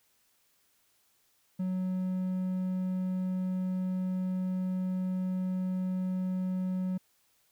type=tone; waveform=triangle; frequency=185 Hz; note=F#3; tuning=in tune; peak=-27 dBFS; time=1.59-6.98 s; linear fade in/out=10 ms; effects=white hiss -70 dBFS RMS until 7.51 s

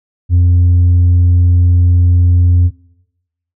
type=tone with tanh clipping; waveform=triangle; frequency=88 Hz; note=F2; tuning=14 cents sharp; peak=-6 dBFS; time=0.29-2.71 s; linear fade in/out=50 ms; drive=7 dB; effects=noise-tail reverb RT60 0.9 s tail -21 dB re dry

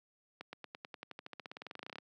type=accelerating click train; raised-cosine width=0.3 ms; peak=-28 dBFS; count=26; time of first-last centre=0.41-1.984 s; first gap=120 ms; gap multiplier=0.94; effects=high-pass 200 Hz 12 dB/octave

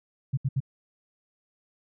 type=tone bursts; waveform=sine; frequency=133.7 Hz; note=C3; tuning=38 cents sharp; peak=-22 dBFS; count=3; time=0.33-0.604 s; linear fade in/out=10 ms; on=44 ms; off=71 ms; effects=none

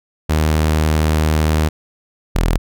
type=tone pair in turn; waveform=sawtooth; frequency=77.7 / 41.16 Hz; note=D#2 / E1; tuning=-2 / -2 cents; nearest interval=major seventh; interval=1100 cents; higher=first; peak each=-9 dBFS; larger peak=neither; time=0.29-1.69 / 2.35-2.58 s; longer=first; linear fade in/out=10 ms; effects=none

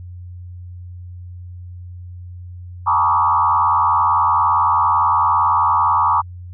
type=tone with frequency modulation; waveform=sine; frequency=1046.5 Hz; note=C6; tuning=in tune; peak=-12 dBFS; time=2.86-6.22 s; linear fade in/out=20 ms; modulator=75.3 Hz; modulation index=2.5; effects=added 89 Hz sine -31 dBFS peak until 6.53 s

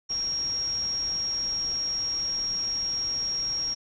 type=tone in noise; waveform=sine; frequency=5588 Hz; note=F8; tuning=in tune; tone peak=-26 dBFS; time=0.09-3.75 s; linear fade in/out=20 ms; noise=pink; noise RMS=-44 dBFS; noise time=0.09-3.75 s; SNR=+15 dB; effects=resampled to 16000 Hz

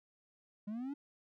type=linear sweep; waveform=triangle; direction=up; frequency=200.9 to 291.2 Hz; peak=-36 dBFS; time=0.67-0.94 s; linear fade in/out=10 ms; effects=none

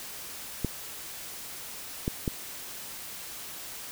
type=clicks; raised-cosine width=3 ms; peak=-14 dBFS; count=3; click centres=0.647 / 2.079 / 2.278 s; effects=white hiss -41 dBFS RMS until 3.91 s

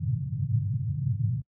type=band-pass noise; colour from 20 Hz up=white; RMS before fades=-28 dBFS; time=0-1.42 s; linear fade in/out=20 ms; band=100 to 140 Hz; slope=48 dB/octave; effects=noise-tail reverb RT60 0.1 s tail -26 dB re dry

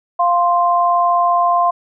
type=tone pair together; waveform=sine; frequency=698.5 / 1046.5 Hz; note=F5 / C6; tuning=0 / 0 cents; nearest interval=perfect fifth; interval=700 cents; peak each=-14 dBFS; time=0.19-1.71 s; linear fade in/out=10 ms; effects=none

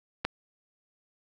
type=clicks; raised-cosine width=0.3 ms; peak=-29 / -11 dBFS; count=2; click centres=0.246 / 0.25 s; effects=none

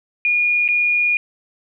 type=tone with dropouts; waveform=sine; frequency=2436 Hz; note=D#7; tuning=37 cents flat; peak=-14 dBFS; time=0.25-1.17 s; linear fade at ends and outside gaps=1 ms; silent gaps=0.679-0.687 s; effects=none

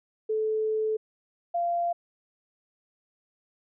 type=tone pair in turn; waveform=sine; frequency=435.1 / 690.7 Hz; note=A4 / F5; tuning=-19 / -19 cents; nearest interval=minor sixth; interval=800 cents; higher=second; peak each=-24 dBFS; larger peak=neither; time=0.29-0.97 / 1.54-1.93 s; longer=first; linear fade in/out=10 ms; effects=none

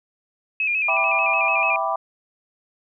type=tone with vibrato; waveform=sine; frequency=2489 Hz; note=D#7; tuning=in tune; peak=-19 dBFS; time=0.6-1.76 s; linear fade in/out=2 ms; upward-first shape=square; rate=6.8 Hz; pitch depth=56 cents each way
type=chord; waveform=sine; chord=E minor seventh; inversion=none; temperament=equal; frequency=659.3 / 784 / 987.8 / 1174.7 Hz; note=E5 / G5 / B5 / D6; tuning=0 / 0 / 0 / 0 cents; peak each=-26 dBFS; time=0.88-1.96 s; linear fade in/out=5 ms
effects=none

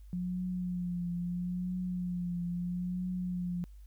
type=tone with vibrato; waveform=sine; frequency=178.1 Hz; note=F3; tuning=34 cents sharp; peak=-32 dBFS; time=0.13-3.64 s; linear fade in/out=0 ms; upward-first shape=triangle; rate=0.76 Hz; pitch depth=45 cents each way; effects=added 50 Hz sine -48 dBFS peak until 3.86 s + white hiss -73 dBFS RMS until 3.86 s

